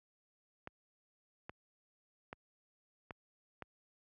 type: clicks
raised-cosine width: 0.5 ms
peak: -29 dBFS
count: 5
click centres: 0.674 / 1.495 / 2.329 / 3.108 / 3.623 s
effects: high-pass 60 Hz 12 dB/octave